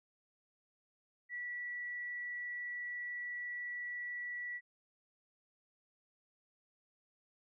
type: tone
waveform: sine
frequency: 1949 Hz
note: B6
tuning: 23 cents flat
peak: -39 dBFS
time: 1.29-4.61 s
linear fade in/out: 50 ms
effects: none